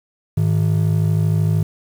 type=ring-modulated tone; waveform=triangle; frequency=130.81 Hz; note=C3; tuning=in tune; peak=-9 dBFS; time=0.37-1.63 s; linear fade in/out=5 ms; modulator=26.5 Hz; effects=7-bit